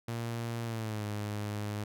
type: tone with pitch glide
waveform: sawtooth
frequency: 116.5 to 104.39 Hz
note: A#2 to G#2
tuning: -1 to +9 cents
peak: -30 dBFS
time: 0.08-1.84 s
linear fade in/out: 5 ms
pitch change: -190 cents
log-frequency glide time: 0.64-1.05 s
effects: none